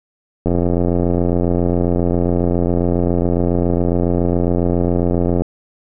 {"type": "click train", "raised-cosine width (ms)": 2, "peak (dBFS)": -4, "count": 434, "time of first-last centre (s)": [0.46, 5.42], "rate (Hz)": 87.3, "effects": []}